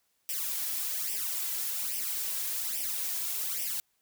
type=noise with flanger; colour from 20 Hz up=blue; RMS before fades=-33 dBFS; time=0.29-3.8 s; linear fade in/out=0 ms; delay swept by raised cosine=0.36 to 3.06 ms; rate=1.2 Hz; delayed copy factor=+0.8; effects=white hiss -74 dBFS RMS until 4.01 s